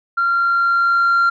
sine tone with level ramp, 1381 Hz, F6, 20 cents flat, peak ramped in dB -13 to -9 dBFS, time 0.17-1.3 s, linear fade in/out 10 ms, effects tanh soft clip ceiling -10 dBFS

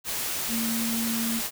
sine tone in noise, 228.7 Hz, A#3, 33 cents flat, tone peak -27 dBFS, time 0.48-1.42 s, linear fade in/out 50 ms, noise white, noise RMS -30 dBFS, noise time 0.04-1.51 s, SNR 0 dB, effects none

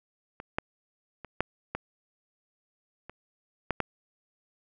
clicks, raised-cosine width 0.5 ms, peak -24 / -12 / -26 / -10 / -16 / -27 / -12 / -11 dBFS, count 8, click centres 0.401 / 0.585 / 1.247 / 1.406 / 1.75 / 3.096 / 3.707 / 3.803 s, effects none

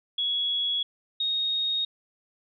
sine tone pair in turn, 3353 / 3732 Hz, G#7 / A#7, +16 / +1 cents, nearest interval major second, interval 185 cents, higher second, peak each -24 dBFS, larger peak neither, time 0.18-0.83 / 1.2-1.85 s, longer neither, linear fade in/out 5 ms, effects none

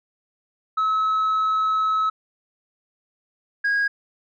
sine tone pair in turn, 1291 / 1641.2 Hz, E6 / G#6, -37 / -21 cents, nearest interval major third, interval 416 cents, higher second, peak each -16 dBFS, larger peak neither, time 0.77-2.1 / 3.64-3.88 s, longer first, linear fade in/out 10 ms, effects tanh soft clip ceiling -17 dBFS

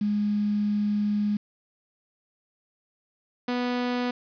sine / sawtooth tone pair in turn, 207.7 / 246.1 Hz, G#3 / B3, 0 / -6 cents, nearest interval minor third, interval 294 cents, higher second, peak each -22 / -21 dBFS, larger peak second, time 0.01-1.37 / 3.48-4.11 s, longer first, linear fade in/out 5 ms, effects resampled to 11025 Hz + 8-bit

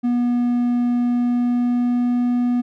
triangle tone with pitch glide, 242.4 to 244.1 Hz, B3 to B3, -32 to -20 cents, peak -14 dBFS, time 0.03-2.62 s, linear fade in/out 20 ms, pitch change +12 cents, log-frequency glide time 0.99-2.24 s, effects none

